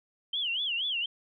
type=tone with vibrato; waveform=sine; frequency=3070 Hz; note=G7; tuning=37 cents flat; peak=-28 dBFS; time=0.33-1.06 s; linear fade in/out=5 ms; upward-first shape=sine; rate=4.2 Hz; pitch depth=210 cents each way; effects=none